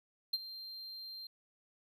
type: tone with ADSR envelope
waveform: triangle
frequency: 4168 Hz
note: C8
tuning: 7 cents flat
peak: -27 dBFS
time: 0.33-1.27 s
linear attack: 7 ms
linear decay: 34 ms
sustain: -16 dB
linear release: 4 ms
effects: none